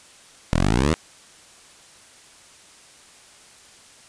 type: exponential sweep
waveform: 10% pulse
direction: up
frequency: 38.89 to 84 Hz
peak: -9 dBFS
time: 0.53-0.94 s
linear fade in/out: 0 ms
effects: white hiss -49 dBFS RMS until 4.08 s + resampled to 22050 Hz